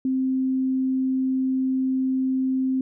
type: tone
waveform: sine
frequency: 261.6 Hz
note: C4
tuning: in tune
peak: -20 dBFS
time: 0.05-2.81 s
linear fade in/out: 2 ms
effects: none